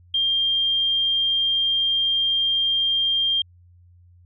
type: tone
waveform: sine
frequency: 3196 Hz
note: G7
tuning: 33 cents sharp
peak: -18 dBFS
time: 0.14-3.42 s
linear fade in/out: 5 ms
effects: added 88 Hz sine -49 dBFS peak until 4.25 s